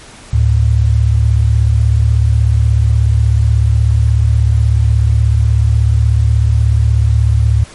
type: tone pair together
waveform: sine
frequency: 73.15 / 109.6 Hz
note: D2 / A2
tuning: -6 / -6 cents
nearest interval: perfect fifth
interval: 700 cents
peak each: -10 dBFS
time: 0.33-7.64 s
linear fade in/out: 5 ms
effects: pink hiss -36 dBFS RMS until 7.74 s + MP3 48 kbps